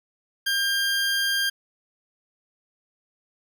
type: tone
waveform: 20% pulse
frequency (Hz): 1600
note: G6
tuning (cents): +35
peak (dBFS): -17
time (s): 0.46-1.5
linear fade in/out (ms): 10
effects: none